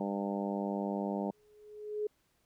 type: harmonic tone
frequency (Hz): 100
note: G2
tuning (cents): +35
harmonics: 2 / 3 / 4 / 5 / 6 / 7 / 8 / 9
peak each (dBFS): -35 / -40 / -41 / -42 / -41 / -44 / -44 / -45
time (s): 0-1.31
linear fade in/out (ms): 5
type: tone with exponential growth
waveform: sine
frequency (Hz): 421.6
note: G#4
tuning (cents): +26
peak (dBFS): -29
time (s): 1.33-2.07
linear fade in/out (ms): 5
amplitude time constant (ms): 160
effects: pink hiss -74 dBFS RMS until 2.45 s